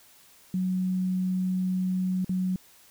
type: tone with dropouts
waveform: sine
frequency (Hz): 185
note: F#3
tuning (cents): 0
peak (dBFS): -24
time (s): 0.54-2.56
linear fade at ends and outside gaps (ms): 2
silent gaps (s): 2.246-2.293
effects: white hiss -56 dBFS RMS until 2.9 s